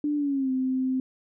sine tone with pitch glide, 294.9 to 259.7 Hz, D4 to C4, +7 to -13 cents, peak -23 dBFS, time 0.04-1 s, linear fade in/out 2 ms, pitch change -220 cents, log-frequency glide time 0.16-0.51 s, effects none

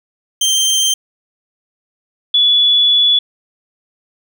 25% pulse / sine tone pair in turn, 3146 / 3424 Hz, G7 / A7, +6 / -48 cents, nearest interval minor second, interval 146 cents, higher second, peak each -8 dBFS, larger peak neither, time 0.41-0.94 / 2.34-3.19 s, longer second, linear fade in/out 5 ms, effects none

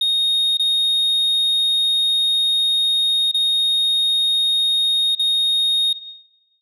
sine tone with dropouts, 3716 Hz, A#7, 6 cents flat, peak -12 dBFS, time 0.01-5.93 s, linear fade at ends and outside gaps 5 ms, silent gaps 0.572-0.595 / 3.315-3.343 / 5.151-5.194 s, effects noise-tail reverb RT60 1.0 s tail -17 dB re dry + tanh soft clip ceiling -14 dBFS

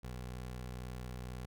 20% pulse tone, 62.1 Hz, B1, 10 cents sharp, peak -37 dBFS, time 0.03-1.46 s, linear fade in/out 10 ms, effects none

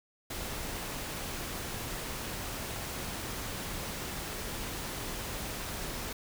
pink noise, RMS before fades -38 dBFS, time 0.3-6.13 s, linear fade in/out 5 ms, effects none

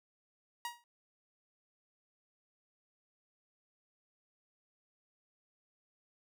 sawtooth tone with exponential decay, 951 Hz, A#5, 34 cents sharp, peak -31 dBFS, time 0.65-0.84 s, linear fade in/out 1 ms, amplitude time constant 41 ms, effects none

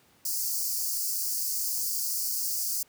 white high-pass noise, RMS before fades -30 dBFS, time 0.25-2.83 s, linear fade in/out 5 ms, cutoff 4500 Hz, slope 96 dB/octave, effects pink hiss -62 dBFS RMS until 2.88 s + high-pass 100 Hz 12 dB/octave

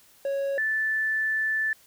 triangle / sine tone pair in turn, 553 / 1755.7 Hz, C#5 / A6, -4 / -4 cents, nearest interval octave + minor sixth, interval 2000 cents, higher second, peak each -23 dBFS, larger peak neither, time 0.25-0.58 / 0.58-1.73 s, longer second, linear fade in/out 2 ms, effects white hiss -57 dBFS RMS until 1.86 s

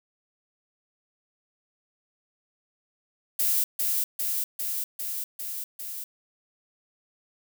violet noise with echo, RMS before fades -24 dBFS, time 3.39-3.64 s, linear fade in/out 5 ms, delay 400 ms, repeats 6, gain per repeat -2 dB, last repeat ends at 6.04 s, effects none

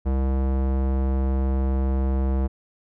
square tone with low-pass filter, 66.2 Hz, C2, 21 cents sharp, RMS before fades -22 dBFS, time 0.05-2.48 s, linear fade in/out 20 ms, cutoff 800 Hz, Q 0.73, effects none

